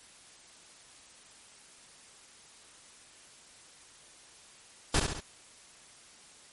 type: noise with echo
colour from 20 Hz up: pink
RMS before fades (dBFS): -25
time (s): 4.94-5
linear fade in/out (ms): 5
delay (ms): 68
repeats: 3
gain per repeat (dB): -5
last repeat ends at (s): 5.204
effects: white hiss -55 dBFS RMS until 6.52 s + MP3 48 kbps